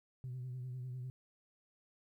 sine tone with vibrato, 126.6 Hz, B2, 43 cents sharp, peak -39 dBFS, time 0.24-1.1 s, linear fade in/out 0 ms, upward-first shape sine, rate 10 Hz, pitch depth 45 cents each way, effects tanh soft clip ceiling -38 dBFS + 13-bit

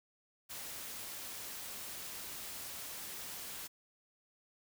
white noise, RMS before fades -45 dBFS, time 0.49-3.68 s, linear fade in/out 20 ms, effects none

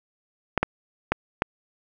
clicks, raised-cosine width 0.5 ms, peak -5 dBFS, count 4, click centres 0.577 / 0.63 / 1.12 / 1.421 s, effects none

